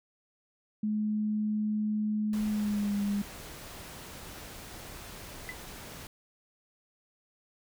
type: tone with pitch glide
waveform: sine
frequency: 212.6 to 202.6 Hz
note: G#3 to G#3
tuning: +41 to -43 cents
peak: -27 dBFS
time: 0.83-3.22 s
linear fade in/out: 5 ms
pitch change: -84 cents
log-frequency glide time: 2.46-2.97 s
type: noise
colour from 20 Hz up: pink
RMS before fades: -45 dBFS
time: 2.33-6.07 s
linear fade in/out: 2 ms
type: tone with exponential decay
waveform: sine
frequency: 2002 Hz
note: B6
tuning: 23 cents sharp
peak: -32 dBFS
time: 5.49-5.58 s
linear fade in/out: 0 ms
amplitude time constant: 18 ms
effects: none